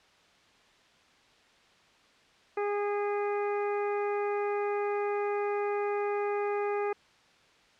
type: harmonic tone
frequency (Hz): 410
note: G#4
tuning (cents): -22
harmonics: 1 / 2 / 3 / 4 / 5 / 6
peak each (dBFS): -29 / -35 / -39 / -45 / -44 / -46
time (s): 2.57-6.93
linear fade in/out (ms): 5
effects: white hiss -61 dBFS RMS until 7.79 s + low-pass 4000 Hz 12 dB/octave